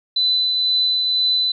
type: tone with tremolo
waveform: sine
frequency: 4006 Hz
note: B7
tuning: 24 cents sharp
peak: -14 dBFS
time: 0.16-1.52 s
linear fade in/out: 5 ms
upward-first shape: triangle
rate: 2 Hz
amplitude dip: 30%
effects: none